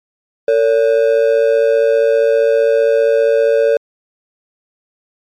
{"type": "ring-modulated tone", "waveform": "triangle", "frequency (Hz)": 510, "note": "C5", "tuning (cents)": -44, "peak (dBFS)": -4, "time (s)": [0.48, 3.77], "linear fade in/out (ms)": 2, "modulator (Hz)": 57.6, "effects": ["MP3 64 kbps"]}